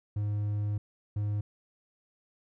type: tone pair in turn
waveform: triangle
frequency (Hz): 103.83 / 103.83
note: G#2 / G#2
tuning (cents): 0 / 0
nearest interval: unison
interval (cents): 0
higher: neither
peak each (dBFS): -26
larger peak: neither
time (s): 0.16-0.78 / 1.16-1.41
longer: first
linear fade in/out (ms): 5
effects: none